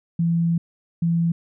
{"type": "tone pair in turn", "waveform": "sine", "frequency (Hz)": [168.1, 168.1], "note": ["E3", "E3"], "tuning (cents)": [34, 34], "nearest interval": "unison", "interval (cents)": 0, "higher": "neither", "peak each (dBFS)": -17, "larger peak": "neither", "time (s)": [[0.19, 0.58], [1.02, 1.32]], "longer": "first", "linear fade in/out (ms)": 5, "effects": []}